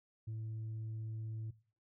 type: tone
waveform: sine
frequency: 110.5 Hz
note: A2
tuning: 8 cents sharp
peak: -37 dBFS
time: 0.27-1.51 s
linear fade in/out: 10 ms
effects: noise-tail reverb RT60 0.4 s tail -19 dB re dry + tanh soft clip ceiling -38 dBFS